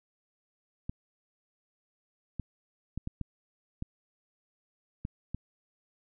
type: clicks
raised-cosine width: 5 ms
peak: -22 dBFS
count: 8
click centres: 0.895 / 2.397 / 2.976 / 3.074 / 3.213 / 3.824 / 5.051 / 5.346 s
effects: none